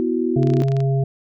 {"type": "chord", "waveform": "sine", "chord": "B suspended fourth", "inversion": "none", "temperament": "equal", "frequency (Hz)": [246.9, 329.6, 370], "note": ["B3", "E4", "F#4"], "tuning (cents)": [0, 0, 0], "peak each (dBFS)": -22, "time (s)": [0, 0.62], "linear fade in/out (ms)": 0}
{"type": "harmonic tone", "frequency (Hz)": 135.8, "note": "C#3", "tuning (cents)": -35, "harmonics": [1, 3, 5], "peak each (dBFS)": [-16, -26, -30], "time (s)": [0.36, 1.04], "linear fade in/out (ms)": 5}
{"type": "clicks", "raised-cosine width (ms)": 0.2, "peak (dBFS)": -19, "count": 11, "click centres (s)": [0.431, 0.472, 0.502, 0.537, 0.569, 0.603, 0.636, 0.684, 0.719, 0.767, 0.804]}
{"effects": []}